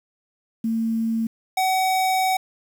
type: tone pair in turn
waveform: sine / square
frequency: 225.9 / 753.7 Hz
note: A3 / F#5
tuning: +46 / +32 cents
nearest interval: octave + major sixth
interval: 2086 cents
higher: second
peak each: -20 / -19 dBFS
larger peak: second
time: 0.64-1.27 / 1.57-2.37 s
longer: second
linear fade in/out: 5 ms
effects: 8-bit